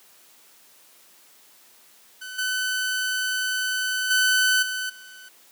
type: tone with level steps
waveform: sawtooth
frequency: 1510 Hz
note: F#6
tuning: 35 cents sharp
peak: -31 / -20 / -14 / -23 / -39 dBFS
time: 2.21-5.29 s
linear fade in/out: 10 ms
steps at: 2.38 / 4.1 / 4.62 / 4.89 s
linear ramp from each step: 10 ms
effects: white hiss -54 dBFS RMS until 5.51 s + high-pass 200 Hz 12 dB/octave